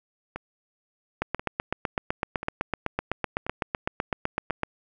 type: two click trains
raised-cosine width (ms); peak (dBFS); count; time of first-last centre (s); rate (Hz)
0.5; -18 / -10; 5 / 28; 0.36-4.501 / 1.22-4.633; 0.966 / 7.91
effects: none